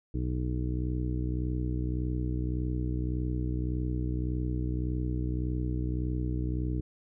harmonic tone, 61.74 Hz, B1, in tune, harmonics 1 / 2 / 3 / 4 / 5 / 6 / 7, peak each -31 / -33 / -40 / -44 / -36 / -46 / -46 dBFS, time 0.14-6.81 s, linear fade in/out 5 ms, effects none

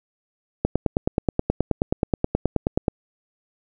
click train, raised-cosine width 2 ms, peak -5 dBFS, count 22, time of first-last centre 0.65-2.882 s, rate 9.41 Hz, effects none

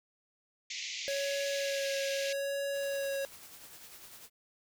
pink band-pass noise, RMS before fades -40 dBFS, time 0.7-2.33 s, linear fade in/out 5 ms, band 2000 to 7000 Hz, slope 96 dB/octave
square tone with vibrato, 554.4 Hz, C#5, in tune, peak -33 dBFS, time 1.08-3.25 s, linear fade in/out 0 ms, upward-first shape sine, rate 0.79 Hz, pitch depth 15 cents each way
white noise with tremolo, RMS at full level -50 dBFS, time 2.72-4.3 s, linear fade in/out 50 ms, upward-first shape sine, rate 10 Hz, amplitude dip 40%
effects none

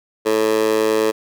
15% pulse tone with high-pass filter, 109.4 Hz, A2, 9 cents flat, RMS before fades -17 dBFS, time 0.25-1.12 s, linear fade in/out 20 ms, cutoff 450 Hz, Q 3, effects none

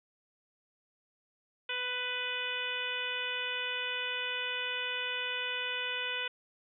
harmonic tone, 497.2 Hz, B4, 12 cents sharp, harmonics 1 / 2 / 3 / 4 / 5 / 6 / 7, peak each -44 / -45 / -39 / -42 / -38 / -38 / -42 dBFS, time 1.69-6.28 s, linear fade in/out 5 ms, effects none

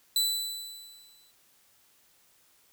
sawtooth tone with exponential decay, 3984 Hz, B7, 14 cents sharp, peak -19 dBFS, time 0.16-1.31 s, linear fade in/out 2 ms, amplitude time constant 250 ms, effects white hiss -64 dBFS RMS until 2.72 s

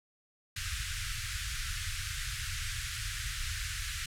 pink band-stop noise, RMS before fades -36 dBFS, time 0.56-4.06 s, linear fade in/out 5 ms, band 120 to 1400 Hz, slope 48 dB/octave, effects low-pass 10000 Hz 12 dB/octave

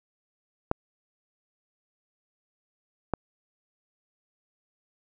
clicks, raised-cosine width 1 ms, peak -9 / -11 dBFS, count 2, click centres 0.714 / 3.137 s, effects none

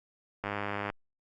click train, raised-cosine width 0.5 ms, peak -18 dBFS, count 48, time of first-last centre 0.44-0.901 s, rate 102 Hz, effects Opus 48 kbps

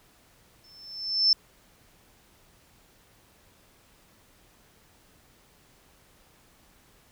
sine tone with exponential growth, 5300 Hz, E8, 9 cents sharp, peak -15 dBFS, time 0.64-1.33 s, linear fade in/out 2 ms, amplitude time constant 150 ms, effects pink hiss -60 dBFS RMS until 7.11 s

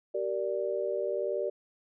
sine chord, G minor, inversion none, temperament equal with one note detuned, 385.7 / 466.2 / 587.3 Hz, G4 / Bb4 / D5, -28 / 0 / 0 cents, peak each -33 / -34 / -32 dBFS, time 0.14-1.5 s, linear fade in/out 10 ms, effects none

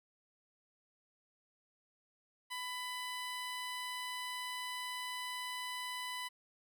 15% pulse tone, 998 Hz, B5, 18 cents sharp, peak -33 dBFS, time 2.5-6.29 s, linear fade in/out 20 ms, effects none

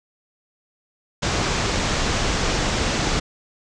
pink low-pass noise, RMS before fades -22 dBFS, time 1.22-3.2 s, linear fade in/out 10 ms, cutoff 7400 Hz, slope 48 dB/octave, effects none

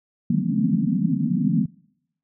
pink band-pass noise, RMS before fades -21 dBFS, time 0.3-1.66 s, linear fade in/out 5 ms, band 150 to 270 Hz, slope 96 dB/octave, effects noise-tail reverb RT60 0.8 s tail -26 dB re dry

